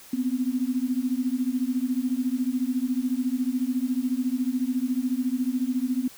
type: beating tone pair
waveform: sine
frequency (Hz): 246.9 / 260.9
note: B3 / C4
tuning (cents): 0 / -5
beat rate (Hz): 14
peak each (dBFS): -26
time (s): 0.13-6.08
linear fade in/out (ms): 5
effects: white hiss -48 dBFS RMS until 6.17 s